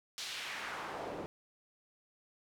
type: noise with band-pass filter sweep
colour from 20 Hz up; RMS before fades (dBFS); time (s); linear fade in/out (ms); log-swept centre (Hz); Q
pink; -42; 0.18-1.26; 0; 4700 to 400; 1.3
effects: none